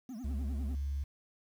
triangle tone with vibrato, 234 Hz, A#3, 7 cents sharp, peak -38 dBFS, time 0.09-0.75 s, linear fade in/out 2 ms, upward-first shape triangle, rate 10 Hz, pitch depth 270 cents each way
sine tone with pitch glide, 69.3 to 70.02 Hz, C#2 to C#2, 0 to +18 cents, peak -31 dBFS, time 0.24-1.04 s, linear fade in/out 10 ms, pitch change +18 cents, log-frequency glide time 0.72-0.82 s
effects tanh soft clip ceiling -29 dBFS + 10-bit

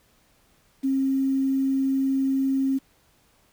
sine tone with quantisation, 268.8 Hz, C4, 47 cents sharp, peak -20 dBFS, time 0.83-2.79 s, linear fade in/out 20 ms, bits 8, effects pink hiss -62 dBFS RMS until 3.52 s

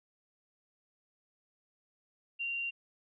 sine tone, 2767 Hz, F7, 17 cents flat, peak -33 dBFS, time 2.39-2.71 s, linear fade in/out 20 ms, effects none

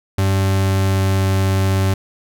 40% pulse tone with pitch glide, 96.7 to 96.14 Hz, G2 to G2, -23 to -33 cents, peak -13 dBFS, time 0.18-1.94 s, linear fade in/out 5 ms, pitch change -10 cents, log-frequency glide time 0.35-1.33 s, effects none

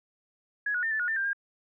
sine tone with pitch steps, 1674 / 1459 / 1804 / 1752 / 1447 / 1786 / 1586 / 1614 Hz, G#6 / F#6 / A6 / A6 / F#6 / A6 / G6 / G#6, +13 / -25 / +43 / -8 / -39 / +25 / +20 / -50 cents, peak -26 dBFS, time 0.66-1.332 s, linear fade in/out 5 ms, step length 84 ms, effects none

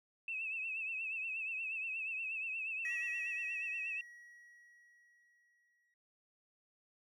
sine tone with vibrato, 2615 Hz, E7, 15 cents flat, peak -37 dBFS, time 0.28-4.01 s, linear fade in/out 2 ms, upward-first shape triangle, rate 8.4 Hz, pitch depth 79 cents each way
triangle tone with exponential decay, 1914 Hz, A#6, 45 cents sharp, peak -35 dBFS, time 2.85-5.94 s, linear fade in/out 2 ms, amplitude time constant 670 ms
effects tanh soft clip ceiling -28 dBFS

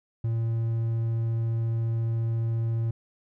triangle tone, 114.3 Hz, A#2, 34 cents flat, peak -22 dBFS, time 0.24-2.91 s, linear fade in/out 5 ms, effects none

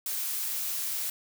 blue noise, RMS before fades -32 dBFS, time 0.06-1.1 s, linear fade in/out 2 ms, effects none

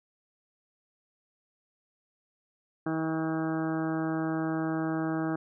harmonic tone, 160 Hz, D#3, 49 cents sharp, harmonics 1 / 2 / 3 / 4 / 5 / 6 / 7 / 8 / 9 / 10, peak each -35 / -29 / -42 / -39 / -40 / -49 / -44 / -43 / -45 / -44 dBFS, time 2.86-5.36 s, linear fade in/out 5 ms, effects none

